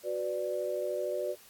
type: chord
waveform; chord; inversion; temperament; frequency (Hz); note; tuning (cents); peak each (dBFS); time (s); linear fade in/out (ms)
sine; B minor; second; equal; 370 / 493.9 / 587.3; F#4 / B4 / D5; 0 / 0 / 0; -36 / -36 / -33; 0.03-1.36; 50
effects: white hiss -56 dBFS RMS until 1.49 s + AAC 64 kbps